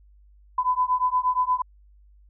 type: beating tone pair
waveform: sine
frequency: 1001 / 1009.5 Hz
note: B5 / B5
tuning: +23 / +38 cents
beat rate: 8.5 Hz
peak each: -23 dBFS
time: 0.58-1.62 s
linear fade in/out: 5 ms
effects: added 50 Hz sine -51 dBFS peak until 2.29 s